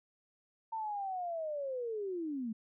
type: linear sweep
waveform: sine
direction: down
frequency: 908 to 211.5 Hz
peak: -35 dBFS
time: 0.72-2.53 s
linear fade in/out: 10 ms
effects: none